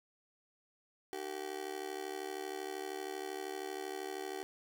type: tone with amplitude modulation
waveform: 30% pulse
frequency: 383.3 Hz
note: G4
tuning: 39 cents flat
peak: -33 dBFS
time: 1.13-4.43 s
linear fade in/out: 0 ms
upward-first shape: sine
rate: 72.8 Hz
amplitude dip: 90%
effects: none